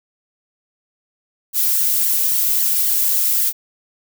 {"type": "noise with flanger", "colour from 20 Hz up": "violet", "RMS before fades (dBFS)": -17, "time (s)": [1.53, 3.53], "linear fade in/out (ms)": 50, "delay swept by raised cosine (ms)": [0.78, 3.18], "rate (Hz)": 3.7, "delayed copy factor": -0.8, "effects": []}